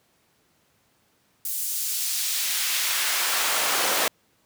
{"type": "noise with high-pass filter sweep", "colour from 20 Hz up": "pink", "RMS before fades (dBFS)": -25, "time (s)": [1.45, 4.08], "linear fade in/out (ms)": 2, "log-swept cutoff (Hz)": [9600, 440], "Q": 0.71, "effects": ["pink hiss -65 dBFS RMS until 4.45 s", "high-pass 100 Hz 12 dB/octave"]}